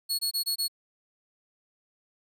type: tone bursts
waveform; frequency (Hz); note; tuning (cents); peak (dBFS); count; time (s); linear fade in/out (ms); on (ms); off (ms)
sawtooth; 4350; C#8; -33; -23; 5; 0.09-0.682; 20; 100; 23
effects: none